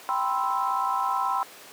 sine chord, C major seventh, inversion second, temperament equal, 784 / 987.8 / 1046.5 / 1318.5 Hz, G5 / B5 / C6 / E6, 0 / 0 / 0 / 0 cents, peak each -29 / -28 / -28 / -30 dBFS, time 0.09-1.43 s, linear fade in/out 0 ms, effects pink hiss -45 dBFS RMS until 1.72 s + high-pass 400 Hz 12 dB/octave

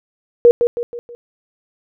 sine tone with echo, 476.5 Hz, A#4, 38 cents sharp, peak -4 dBFS, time 0.45-0.51 s, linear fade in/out 0 ms, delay 160 ms, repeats 4, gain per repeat -7 dB, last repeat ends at 1.15 s, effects none

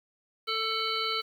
harmonic tone with a mistuned harmonic, 443.9 Hz, A4, 15 cents sharp, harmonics 1 / 3 / 5 / 7 / 9 / 10, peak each -37 / -32 / -36 / -35 / -34 / -37 dBFS, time 0.47-1.22 s, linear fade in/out 20 ms, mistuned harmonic 7, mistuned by -34 cents, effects 9-bit

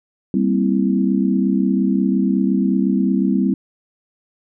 sine chord, C dominant seventh, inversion second, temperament equal, 196 / 233.1 / 261.6 / 329.6 Hz, G3 / Bb3 / C4 / E4, 0 / 0 / 0 / 0 cents, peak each -17 / -23 / -19 / -23 dBFS, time 0.34-3.54 s, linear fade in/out 2 ms, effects none

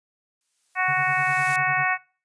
blue noise with exponential growth, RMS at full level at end -32 dBFS, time 0.41-1.56 s, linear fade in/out 1 ms, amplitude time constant 250 ms
harmonic tone, 370 Hz, F#4, in tune, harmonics 2 / 3 / 4 / 5 / 6 / 7, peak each -26 / -27 / -28 / -25 / -28 / -31 dBFS, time 0.75-1.98 s, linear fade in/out 50 ms
triangle tone with tremolo, 141.8 Hz, C#3, 40 cents sharp, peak -28 dBFS, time 0.88-1.85 s, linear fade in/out 5 ms, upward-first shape sine, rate 10 Hz, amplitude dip 95%
effects noise-tail reverb RT60 0.4 s tail -23 dB re dry + resampled to 22050 Hz

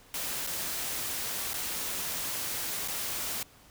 white noise with dropouts, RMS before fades -34 dBFS, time 0.14-3.43 s, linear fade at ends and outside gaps 2 ms, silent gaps 0.466-0.471 / 1.534-1.54 / 2.878-2.882 s, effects pink hiss -57 dBFS RMS until 3.7 s

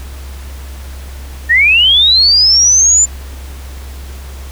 sine linear sweep, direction up, 1790 to 7190 Hz, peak -5 dBFS, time 1.49-3.06 s, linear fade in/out 20 ms, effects added 67 Hz sine -25 dBFS peak until 4.51 s + pink hiss -36 dBFS RMS until 4.51 s

